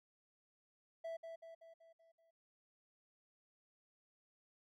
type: tone with echo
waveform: triangle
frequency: 659.3 Hz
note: E5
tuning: in tune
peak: -40 dBFS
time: 1.04-1.17 s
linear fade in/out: 10 ms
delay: 190 ms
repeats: 6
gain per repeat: -5 dB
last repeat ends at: 2.31 s
effects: none